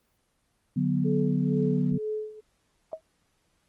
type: chord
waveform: sine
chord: B minor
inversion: first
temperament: just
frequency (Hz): 148.16 / 185.21 / 246.9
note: D3 / F#3 / B3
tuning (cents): +16 / +2 / 0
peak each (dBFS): -27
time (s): 0.76-1.98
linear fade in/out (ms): 10
type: tone with tremolo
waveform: sine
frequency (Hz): 429.3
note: A4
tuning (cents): -43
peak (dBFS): -27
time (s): 1.04-2.41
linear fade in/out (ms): 20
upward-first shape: sine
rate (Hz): 2.1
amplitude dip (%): 85
type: tone with exponential decay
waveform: sine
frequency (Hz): 638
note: D#5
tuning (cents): +43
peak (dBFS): -26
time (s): 2.93-3.01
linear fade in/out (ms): 1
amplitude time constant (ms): 16
effects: pink hiss -71 dBFS RMS until 3.68 s + Opus 24 kbps